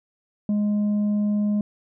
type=tone with tanh clipping; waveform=triangle; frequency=207.7 Hz; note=G#3; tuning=in tune; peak=-20 dBFS; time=0.49-1.61 s; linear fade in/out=2 ms; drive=8 dB; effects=none